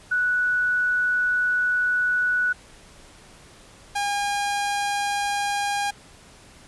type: tone pair in turn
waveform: sine / sawtooth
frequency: 1476 / 811.3 Hz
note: F#6 / G#5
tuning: -5 / -41 cents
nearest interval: minor seventh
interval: 1036 cents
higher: first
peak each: -19 dBFS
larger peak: neither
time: 0.11-2.53 / 3.95-5.91 s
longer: first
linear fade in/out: 10 ms
effects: pink hiss -49 dBFS RMS until 6.67 s + resampled to 24000 Hz